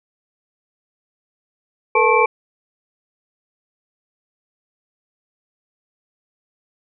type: tone cluster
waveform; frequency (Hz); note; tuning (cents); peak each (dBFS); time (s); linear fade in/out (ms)
sine; 444.3 / 485.3 / 876 / 1081 / 2333; A4 / B4 / A5 / C#6 / D7; +17 / -30 / -8 / -44 / -12; -18; 1.95-2.26; 5
effects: none